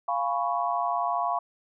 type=chord; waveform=sine; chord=C# dominant seventh; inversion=first; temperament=equal; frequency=698.5 / 830.6 / 987.8 / 1108.7 Hz; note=E#5 / G#5 / B5 / C#6; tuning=0 / 0 / 0 / 0 cents; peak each=-28 / -33 / -30 / -30 dBFS; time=0.08-1.39 s; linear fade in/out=5 ms; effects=none